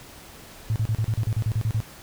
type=tone bursts; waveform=sine; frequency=110 Hz; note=A2; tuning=in tune; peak=-20 dBFS; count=12; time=0.7-1.803 s; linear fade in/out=0 ms; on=58 ms; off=37 ms; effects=pink hiss -45 dBFS RMS until 2.02 s